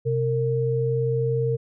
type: tone pair together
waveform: sine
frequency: 128.75 / 458.8 Hz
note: C3 / A#4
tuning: -28 / -28 cents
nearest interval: octave + minor seventh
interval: 2200 cents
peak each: -23 / -23 dBFS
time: 0.05-1.57 s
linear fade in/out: 20 ms
effects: none